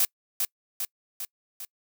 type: noise with echo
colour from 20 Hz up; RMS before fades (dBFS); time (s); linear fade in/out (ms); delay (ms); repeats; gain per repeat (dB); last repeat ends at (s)
blue; -22; 0-0.05; 2; 400; 4; -4; 1.65
effects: noise-tail reverb RT60 0.1 s tail -26 dB re dry